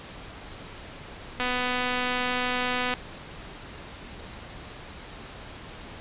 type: click train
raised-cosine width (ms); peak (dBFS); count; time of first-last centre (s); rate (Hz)
0.3; -12; 384; 1.4-2.938; 249
effects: pink hiss -42 dBFS RMS until 6 s + resampled to 8000 Hz